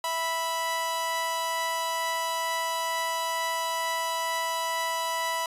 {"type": "tone pair together", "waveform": "sawtooth", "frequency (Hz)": [658, 985.9], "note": ["E5", "B5"], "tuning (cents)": [-3, -3], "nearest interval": "perfect fifth", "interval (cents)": 700, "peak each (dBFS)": [-30, -24], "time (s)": [0.04, 5.46], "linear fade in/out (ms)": 2, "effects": ["resampled to 32000 Hz"]}